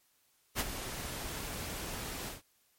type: noise with ADSR envelope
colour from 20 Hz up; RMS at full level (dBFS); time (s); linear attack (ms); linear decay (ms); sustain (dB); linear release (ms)
pink; -30; 0.55-2.42; 47; 34; -10; 150
effects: white hiss -71 dBFS RMS until 2.78 s + MP3 64 kbps